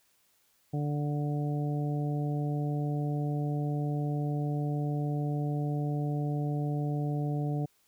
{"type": "harmonic tone", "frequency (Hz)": 146.83, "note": "D3", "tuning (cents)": 0, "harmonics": [1, 2, 3, 4, 5], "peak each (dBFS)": [-29, -36, -41, -44, -42], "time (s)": [0.73, 7.66], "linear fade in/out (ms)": 10, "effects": ["white hiss -69 dBFS RMS until 7.87 s"]}